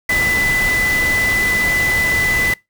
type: tone in noise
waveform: sine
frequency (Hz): 2000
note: B6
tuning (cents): +21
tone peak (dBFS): -14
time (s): 0.09-2.54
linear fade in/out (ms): 5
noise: pink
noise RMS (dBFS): -23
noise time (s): 0.09-2.54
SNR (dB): +6
effects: noise-tail reverb RT60 0.2 s tail -23 dB re dry